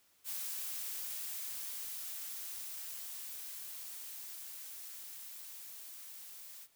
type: noise with level ramp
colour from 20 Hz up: blue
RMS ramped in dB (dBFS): -40 to -51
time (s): 0.24-6.68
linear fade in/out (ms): 50
effects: white hiss -70 dBFS RMS until 6.75 s